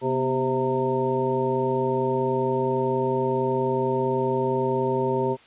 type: harmonic tone with a mistuned harmonic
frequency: 130.81 Hz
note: C3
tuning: in tune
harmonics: 1 / 2 / 3 / 4 / 5 / 7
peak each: -30 / -30 / -24 / -29 / -35 / -28 dBFS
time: 0.01-5.37 s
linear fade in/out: 50 ms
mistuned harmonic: 2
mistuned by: -92 cents
effects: white hiss -52 dBFS RMS until 5.46 s + resampled to 8000 Hz